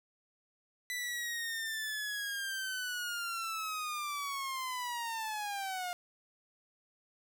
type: linear sweep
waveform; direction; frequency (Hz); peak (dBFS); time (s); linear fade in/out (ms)
sawtooth; down; 1990 to 705; -32; 0.9-5.93; 0
effects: none